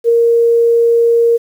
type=tone with ADSR envelope; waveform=sine; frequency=466.2 Hz; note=A#4; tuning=in tune; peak=-5 dBFS; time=0.04-1.38 s; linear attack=48 ms; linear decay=8 ms; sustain=-2 dB; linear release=22 ms; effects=7-bit